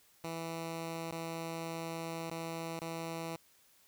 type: tone with dropouts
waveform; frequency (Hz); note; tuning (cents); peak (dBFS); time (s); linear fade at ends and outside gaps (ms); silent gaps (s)
10% pulse; 164.8; E3; 0; -30; 0.24-3.36; 2; 1.11-1.121 / 2.299-2.311 / 2.793-2.817
effects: white hiss -66 dBFS RMS until 3.87 s